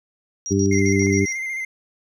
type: tone with tremolo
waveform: sine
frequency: 5720 Hz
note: F8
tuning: 41 cents sharp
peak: -26 dBFS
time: 0.46-1.37 s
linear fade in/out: 0 ms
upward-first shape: square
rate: 7.5 Hz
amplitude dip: 80%
type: harmonic tone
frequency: 98.3 Hz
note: G2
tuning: 5 cents sharp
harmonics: 1 / 2 / 3 / 4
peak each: -21 / -21 / -21 / -21 dBFS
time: 0.5-1.26 s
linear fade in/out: 20 ms
type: tone with vibrato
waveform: triangle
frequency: 2093 Hz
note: C7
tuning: in tune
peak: -23 dBFS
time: 0.71-1.65 s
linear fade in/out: 5 ms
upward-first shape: square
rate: 14 Hz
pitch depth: 24 cents each way
type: clicks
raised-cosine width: 1 ms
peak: -28 dBFS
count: 2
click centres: 1.022 / 1.069 s
effects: none